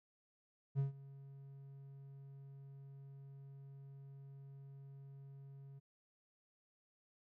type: tone with ADSR envelope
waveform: triangle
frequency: 137.7 Hz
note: C#3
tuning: 11 cents flat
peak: -29 dBFS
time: 0.75-5.8 s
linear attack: 40 ms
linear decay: 130 ms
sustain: -21 dB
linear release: 20 ms
effects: none